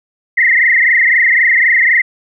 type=tone with frequency modulation; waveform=sine; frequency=1975.5 Hz; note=B6; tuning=in tune; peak=-7 dBFS; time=0.37-2.02 s; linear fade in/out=10 ms; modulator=23.9 Hz; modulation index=5.8; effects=none